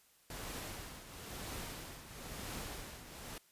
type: noise with tremolo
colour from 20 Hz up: pink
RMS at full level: -43 dBFS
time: 0.3-3.38 s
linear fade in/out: 2 ms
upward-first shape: triangle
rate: 1 Hz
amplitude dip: 70%
effects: white hiss -68 dBFS RMS until 3.51 s + resampled to 32000 Hz